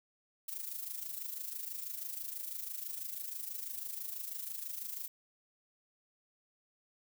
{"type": "noise with amplitude modulation", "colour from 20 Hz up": "violet", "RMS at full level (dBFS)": -39, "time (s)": [0.48, 5.08], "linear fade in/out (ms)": 5, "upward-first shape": "sine", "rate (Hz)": 26.1, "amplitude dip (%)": 65, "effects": []}